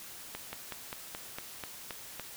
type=slowing click train; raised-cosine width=0.3 ms; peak=-22 dBFS; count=9; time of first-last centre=0.35-2.197 s; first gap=180 ms; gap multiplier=1.07; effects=white hiss -47 dBFS RMS until 2.36 s